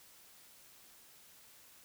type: silence
effects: white hiss -60 dBFS RMS until 1.84 s